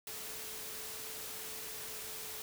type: tone in noise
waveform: sine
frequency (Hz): 436.3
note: A4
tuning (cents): -15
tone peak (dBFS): -55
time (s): 0.07-2.42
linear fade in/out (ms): 2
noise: white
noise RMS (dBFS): -44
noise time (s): 0.07-2.42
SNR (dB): -14
effects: none